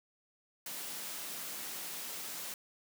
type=high-pass noise; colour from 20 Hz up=white; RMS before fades=-42 dBFS; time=0.66-2.54 s; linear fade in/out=2 ms; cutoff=140 Hz; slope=96 dB/octave; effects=none